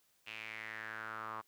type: tone with band-pass filter sweep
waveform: sawtooth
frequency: 110 Hz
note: A2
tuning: in tune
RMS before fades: -45 dBFS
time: 0.26-1.42 s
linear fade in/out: 20 ms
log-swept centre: 2700 to 1100 Hz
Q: 5.2
effects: white hiss -73 dBFS RMS until 1.47 s